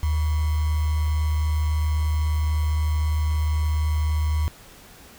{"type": "tone with sample-and-hold", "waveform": "sine", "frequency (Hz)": 76.9, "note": "D#2", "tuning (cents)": -20, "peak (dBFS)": -19, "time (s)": [0.03, 4.48], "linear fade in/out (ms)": 0, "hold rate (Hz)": 1050, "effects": ["pink hiss -47 dBFS RMS until 5.18 s"]}